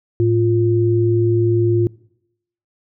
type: tone pair together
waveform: sine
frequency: 110 / 349.2 Hz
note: A2 / F4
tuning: 0 / 0 cents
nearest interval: octave + minor sixth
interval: 2000 cents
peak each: -15 dBFS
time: 0.2-1.87 s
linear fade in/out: 0 ms
effects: noise-tail reverb RT60 0.8 s tail -24 dB re dry